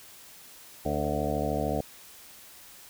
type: harmonic tone with a mistuned harmonic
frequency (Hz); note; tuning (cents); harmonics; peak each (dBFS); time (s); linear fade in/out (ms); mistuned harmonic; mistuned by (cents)
73.42; D2; 0; 1 / 2 / 3 / 4 / 6 / 7 / 8 / 9 / 10; -35 / -35 / -35 / -35 / -35 / -35 / -35 / -35 / -35; 0.85-1.81; 5; 10; +25
effects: white hiss -50 dBFS RMS until 2.89 s